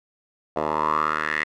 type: tone with band-pass filter sweep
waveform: 10% pulse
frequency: 77 Hz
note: D#2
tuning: 17 cents flat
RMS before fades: -24 dBFS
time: 0.56-1.44 s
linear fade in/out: 5 ms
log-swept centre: 710 to 2000 Hz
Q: 5.2
effects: none